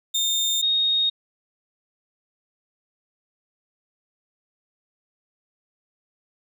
30% pulse / sine tone pair in turn, 3635 / 3724 Hz, A#7 / A#7, -44 / -2 cents, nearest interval unison, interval 42 cents, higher second, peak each -18 dBFS, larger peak neither, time 0.14-0.62 / 0.62-1.1 s, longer neither, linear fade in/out 10 ms, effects none

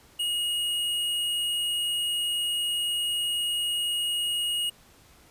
square tone, 2878 Hz, F#7, 49 cents flat, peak -26 dBFS, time 0.19-4.7 s, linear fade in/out 10 ms, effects pink hiss -56 dBFS RMS until 5.3 s + resampled to 32000 Hz

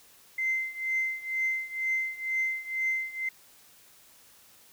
sine tone with tremolo, 2075 Hz, C7, 15 cents flat, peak -23 dBFS, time 0.38-3.29 s, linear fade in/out 5 ms, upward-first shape triangle, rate 2.1 Hz, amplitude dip 90%, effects tanh soft clip ceiling -20 dBFS + white hiss -57 dBFS RMS until 4.72 s

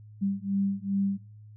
sine beating tone pair, 196 / 198.5 Hz, G3 / G3, 0 / +22 cents, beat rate 2.5 Hz, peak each -29 dBFS, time 0.21-1.18 s, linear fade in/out 20 ms, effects noise-tail reverb RT60 0.4 s tail -22 dB re dry + added 106 Hz sine -46 dBFS peak until 1.56 s

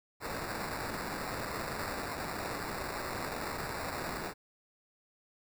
white noise with sample-and-hold, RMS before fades -38 dBFS, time 0.2-4.34 s, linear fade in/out 50 ms, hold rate 3150 Hz, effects none

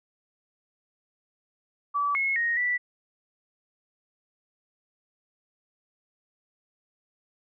sine tone with pitch steps, 1151 / 2175 / 1869 / 1966 Hz, D6 / C#7 / A#6 / B6, -35 / -33 / +4 / -8 cents, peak -23 dBFS, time 1.94-2.78 s, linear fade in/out 20 ms, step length 210 ms, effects none

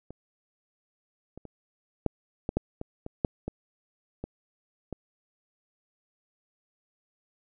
clicks, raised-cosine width 2 ms, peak -28 / -29 / -29 / -11 / -15 / -11 / -21 / -23 / -10 / -19 / -21 / -21 dBFS, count 12, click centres 0.106 / 1.376 / 1.453 / 2.063 / 2.491 / 2.57 / 2.814 / 3.064 / 3.248 / 3.48 / 4.24 / 4.927 s, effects none

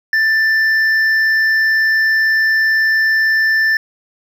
sine tone with hard clipping, 1771 Hz, A6, 11 cents sharp, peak -12 dBFS, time 0.13-3.77 s, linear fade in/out 2 ms, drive 4 dB, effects none

